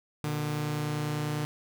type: tone pair together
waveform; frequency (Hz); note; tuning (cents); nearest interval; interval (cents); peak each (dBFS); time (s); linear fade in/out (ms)
sawtooth; 120 / 150.02; B2 / D3; -49 / +37; major third; 386; -32 / -26; 0.24-1.45; 0
effects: none